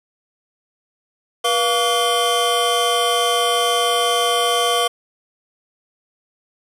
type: tone cluster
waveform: square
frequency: 483.4 / 698 / 1143 / 3117 Hz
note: B4 / F5 / D6 / G7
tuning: -37 / -1 / -47 / -11 cents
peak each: -22 dBFS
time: 1.44-4.88 s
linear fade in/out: 10 ms
effects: resampled to 32000 Hz + 7-bit